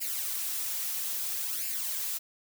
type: noise with flanger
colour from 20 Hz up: blue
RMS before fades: -33 dBFS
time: 0-2.19 s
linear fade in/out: 20 ms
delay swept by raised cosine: 0.41 to 5.71 ms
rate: 0.6 Hz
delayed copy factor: +0.65
effects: none